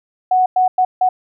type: tone bursts at uneven times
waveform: sine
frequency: 740 Hz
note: F#5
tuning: in tune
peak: -10 dBFS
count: 4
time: 0.31-0.46 / 0.56-0.68 / 0.78-0.85 / 1.01-1.09 s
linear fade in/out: 5 ms
effects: none